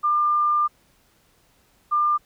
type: tone pair in turn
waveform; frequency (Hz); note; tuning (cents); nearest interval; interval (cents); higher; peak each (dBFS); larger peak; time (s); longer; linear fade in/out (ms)
sine; 1198 / 1198; D6 / D6; +34 / +34; unison; 0; neither; -17; neither; 0.03-0.68 / 1.91-2.18; first; 20
effects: pink hiss -61 dBFS RMS until 2.25 s